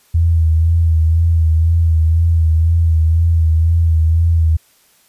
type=tone with vibrato; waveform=sine; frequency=81.8 Hz; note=E2; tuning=13 cents flat; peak=-9 dBFS; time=0.14-4.57 s; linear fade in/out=10 ms; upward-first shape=sine; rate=2 Hz; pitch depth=41 cents each way; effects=white hiss -53 dBFS RMS until 5.08 s + resampled to 32000 Hz